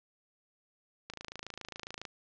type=click train; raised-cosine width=0.2 ms; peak=-24 dBFS; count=27; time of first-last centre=1.1-2.052 s; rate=27.3 Hz; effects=resampled to 16000 Hz + 9-bit